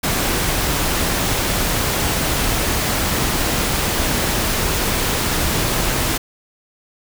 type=noise; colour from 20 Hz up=pink; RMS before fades=-19 dBFS; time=0.03-6.18 s; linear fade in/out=10 ms; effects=none